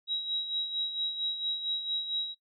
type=tone with tremolo; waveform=sine; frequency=3847 Hz; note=B7; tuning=46 cents flat; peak=-27 dBFS; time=0.07-2.35 s; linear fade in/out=50 ms; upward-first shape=sine; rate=4.4 Hz; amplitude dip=60%; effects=noise-tail reverb RT60 0.1 s tail -20 dB re dry